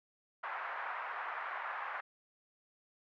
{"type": "band-pass noise", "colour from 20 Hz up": "pink", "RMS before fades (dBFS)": -41, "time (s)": [0.43, 2.01], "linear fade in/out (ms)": 10, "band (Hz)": [840, 1800], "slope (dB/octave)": 24, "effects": []}